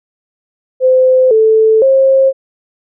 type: tone with pitch steps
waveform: sine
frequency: 515 / 440 / 535 Hz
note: C5 / A4 / C5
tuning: -28 / 0 / +38 cents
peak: -5 dBFS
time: 0.8-2.33 s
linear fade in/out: 50 ms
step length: 510 ms
effects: none